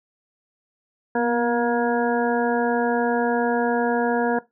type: harmonic tone with a mistuned harmonic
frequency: 237.1 Hz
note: A#3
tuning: 30 cents sharp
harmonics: 1 / 2 / 3 / 4 / 6 / 7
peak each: -24 / -23 / -26 / -27 / -32 / -29 dBFS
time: 1.15-4.39 s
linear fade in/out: 5 ms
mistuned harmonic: 1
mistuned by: +32 cents
effects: noise-tail reverb RT60 0.2 s tail -19 dB re dry